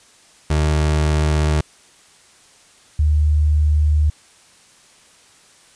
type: tone pair in turn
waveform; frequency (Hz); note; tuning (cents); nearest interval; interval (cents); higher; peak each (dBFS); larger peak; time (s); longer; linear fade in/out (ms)
30% pulse / sine; 76.3 / 75.47; D#2 / D2; -33 / +48; unison; 19; first; -12; neither; 0.5-1.61 / 2.99-4.1; neither; 5
effects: white hiss -50 dBFS RMS until 5.75 s + resampled to 22050 Hz